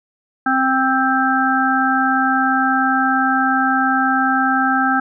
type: harmonic tone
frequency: 262.9 Hz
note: C4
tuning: 8 cents sharp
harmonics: 1 / 3 / 5 / 6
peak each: -19 / -19 / -19 / -19 dBFS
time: 0.46-5 s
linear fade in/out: 5 ms
effects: none